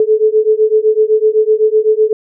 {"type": "beating tone pair", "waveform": "sine", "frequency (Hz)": [429.2, 437.1], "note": ["A4", "A4"], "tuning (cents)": [-43, -11], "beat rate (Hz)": 7.9, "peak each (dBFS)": -11, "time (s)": [0, 2.13], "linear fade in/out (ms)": 2, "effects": []}